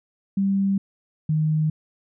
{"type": "tone pair in turn", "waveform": "sine", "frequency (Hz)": [196, 155.18], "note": ["G3", "D#3"], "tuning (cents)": [0, -4], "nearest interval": "major third", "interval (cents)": 404, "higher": "first", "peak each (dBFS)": -18, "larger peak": "neither", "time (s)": [[0.37, 0.78], [1.29, 1.7]], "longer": "neither", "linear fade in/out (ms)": 5, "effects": []}